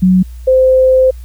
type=tone pair in turn; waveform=sine; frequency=185 / 518.4 Hz; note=F#3 / C5; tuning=0 / -16 cents; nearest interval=octave + tritone; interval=1784 cents; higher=second; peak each=-5 dBFS; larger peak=neither; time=0.02-0.23 / 0.47-1.11 s; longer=second; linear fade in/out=10 ms; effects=added 60 Hz sine -26 dBFS peak until 1.24 s + white hiss -48 dBFS RMS until 1.24 s